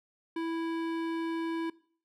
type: tone with hard clipping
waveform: sine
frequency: 329.6 Hz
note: E4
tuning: in tune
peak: -33 dBFS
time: 0.36-1.7 s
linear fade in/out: 5 ms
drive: 16 dB
effects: noise-tail reverb RT60 0.5 s tail -21 dB re dry